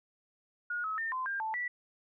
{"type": "tone with pitch steps", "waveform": "sine", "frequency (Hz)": [1439, 1285, 1810, 1031, 1598, 879, 1958], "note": ["F#6", "E6", "A6", "C6", "G6", "A5", "B6"], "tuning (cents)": [-49, -45, 48, -26, 33, -2, -15], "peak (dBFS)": -32, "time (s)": [0.7, 1.68], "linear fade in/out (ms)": 5, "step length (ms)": 140, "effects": []}